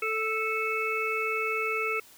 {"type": "harmonic tone with a mistuned harmonic", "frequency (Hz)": 440, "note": "A4", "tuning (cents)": 0, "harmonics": [1, 3, 5, 6], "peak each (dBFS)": [-32, -32, -32, -32], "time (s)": [0.02, 2], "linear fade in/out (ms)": 5, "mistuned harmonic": 6, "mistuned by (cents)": -18, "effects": ["white hiss -54 dBFS RMS until 2.17 s"]}